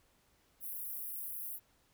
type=high-pass noise; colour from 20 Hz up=pink; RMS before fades=-42 dBFS; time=0.6-1.6 s; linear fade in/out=50 ms; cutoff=11000 Hz; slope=48 dB/octave; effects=pink hiss -71 dBFS RMS until 1.93 s